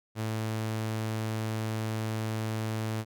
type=tone; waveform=sawtooth; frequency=110 Hz; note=A2; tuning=in tune; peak=-26 dBFS; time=0.15-3.05 s; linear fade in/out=50 ms; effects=none